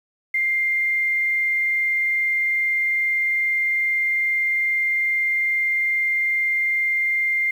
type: tone with frequency modulation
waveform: sine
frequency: 2100 Hz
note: C7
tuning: 6 cents sharp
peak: -18 dBFS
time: 0.34-7.51 s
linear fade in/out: 5 ms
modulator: 22.4 Hz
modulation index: 0.24
effects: 8-bit